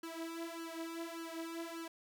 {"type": "tone with flanger", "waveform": "sawtooth", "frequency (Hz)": 330.9, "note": "E4", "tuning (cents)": 7, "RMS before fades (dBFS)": -44, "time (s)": [0.03, 1.88], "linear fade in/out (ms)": 5, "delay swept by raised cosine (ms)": [0.67, 3.87], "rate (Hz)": 1.7, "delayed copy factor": 0.9, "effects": []}